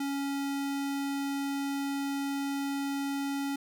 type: tone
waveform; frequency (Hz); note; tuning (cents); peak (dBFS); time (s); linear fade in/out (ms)
square; 278.6; C#4; +9; -31; 0-3.56; 5
effects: none

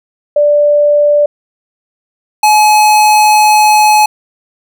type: tone pair in turn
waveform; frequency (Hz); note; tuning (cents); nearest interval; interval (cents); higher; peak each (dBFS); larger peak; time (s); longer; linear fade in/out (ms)
sine / square; 587.3 / 849.7; D5 / G#5; 0 / +39; tritone; 639; second; -5; neither; 0.36-1.26 / 2.43-4.06; second; 5
effects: none

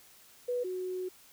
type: tone pair in turn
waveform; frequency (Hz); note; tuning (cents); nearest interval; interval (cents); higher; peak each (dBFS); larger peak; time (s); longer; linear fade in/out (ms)
sine; 491.2 / 368; B4 / F#4; -9 / -9; perfect fourth; 500; first; -29 / -33; first; 0.48-0.64 / 0.64-1.09; second; 10
effects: white hiss -58 dBFS RMS until 1.32 s

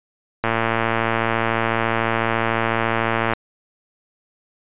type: click train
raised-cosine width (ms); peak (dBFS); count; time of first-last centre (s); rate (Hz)
0.5; -4; 331; 0.44-3.335; 114
effects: resampled to 8000 Hz

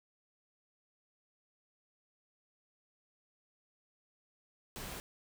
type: noise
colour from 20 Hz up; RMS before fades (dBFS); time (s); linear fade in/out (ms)
pink; -44; 4.76-5; 0
effects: none

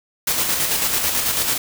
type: noise with tremolo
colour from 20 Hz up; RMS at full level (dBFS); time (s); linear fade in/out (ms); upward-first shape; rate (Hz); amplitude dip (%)
white; -19; 0.27-1.58; 5; square; 9.1; 35
effects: none

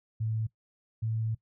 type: tone pair in turn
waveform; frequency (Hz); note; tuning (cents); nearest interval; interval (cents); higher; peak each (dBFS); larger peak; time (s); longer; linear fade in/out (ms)
sine; 110.6 / 111.5; A2 / A2; +9 / +23; unison; 14; second; -28; neither; 0.2-0.47 / 1.02-1.35; second; 10
effects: noise-tail reverb RT60 0.1 s tail -19 dB re dry

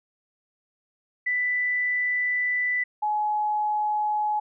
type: tone pair in turn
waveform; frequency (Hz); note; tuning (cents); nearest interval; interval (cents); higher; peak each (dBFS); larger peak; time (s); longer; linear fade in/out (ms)
sine; 1985 / 845; B6 / G#5; +8 / +30; octave + minor third; 1478; first; -22; neither; 1.26-2.84 / 3.02-4.4; first; 10
effects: none

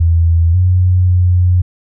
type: tone with pitch steps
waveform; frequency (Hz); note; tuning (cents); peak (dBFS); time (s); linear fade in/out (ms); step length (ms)
sine; 83.4 / 91 / 89.8; E2 / F#2 / F2; +21 / -28 / +49; -7; 0-1.62; 10; 540
effects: none

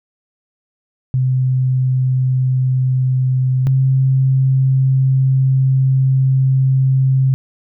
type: tone pair in turn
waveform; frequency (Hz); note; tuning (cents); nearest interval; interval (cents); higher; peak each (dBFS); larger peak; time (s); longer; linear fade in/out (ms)
sine; 129.2 / 132.53; C3 / C3; -21 / +23; unison; 44; second; -12 / -10; second; 1.14-3.67 / 3.67-7.34; second; 0
effects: none

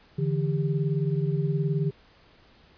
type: tone cluster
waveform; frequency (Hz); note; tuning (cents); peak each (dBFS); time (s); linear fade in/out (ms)
sine; 145.4 / 164.3 / 398; D3 / E3 / G4; -17 / -5 / +26; -25 / -28 / -32; 0.18-1.91; 10
effects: pink hiss -57 dBFS RMS until 2.77 s + resampled to 11025 Hz

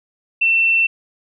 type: tone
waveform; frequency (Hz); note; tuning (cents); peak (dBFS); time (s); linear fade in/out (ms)
sine; 2690; E7; +34; -12; 0.41-0.87; 10
effects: none

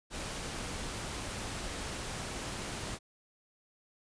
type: noise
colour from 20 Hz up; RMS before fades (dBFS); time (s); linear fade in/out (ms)
pink; -39; 0.1-2.99; 50
effects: resampled to 22050 Hz

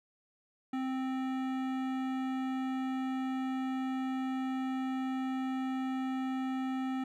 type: tone with hard clipping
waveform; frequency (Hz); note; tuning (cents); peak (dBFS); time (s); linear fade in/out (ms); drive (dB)
sine; 261.6; C4; 0; -34; 0.73-7.04; 5; 16
effects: none

